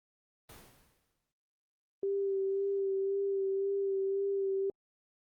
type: noise with exponential decay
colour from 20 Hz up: pink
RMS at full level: -49 dBFS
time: 0.49-1.32 s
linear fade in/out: 5 ms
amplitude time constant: 180 ms
type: tone with vibrato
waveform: sine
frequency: 392 Hz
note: G4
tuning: in tune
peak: -29 dBFS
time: 2.03-4.7 s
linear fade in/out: 2 ms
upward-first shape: sine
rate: 1.9 Hz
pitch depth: 22 cents each way
effects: Opus 24 kbps